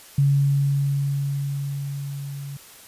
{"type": "tone with level ramp", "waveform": "sine", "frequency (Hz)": 140.2, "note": "C#3", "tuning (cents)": 20, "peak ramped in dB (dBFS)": [-14, -31], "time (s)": [0.18, 2.57], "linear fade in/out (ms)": 5, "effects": ["white hiss -46 dBFS RMS until 2.87 s", "resampled to 32000 Hz"]}